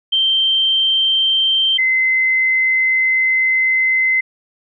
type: tone pair in turn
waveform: sine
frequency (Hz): 3136 / 2056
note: G7 / C7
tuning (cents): 0 / -31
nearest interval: perfect fifth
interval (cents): 731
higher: first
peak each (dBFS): -12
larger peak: neither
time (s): 0.12-1.78 / 1.78-4.21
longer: second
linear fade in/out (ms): 10
effects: none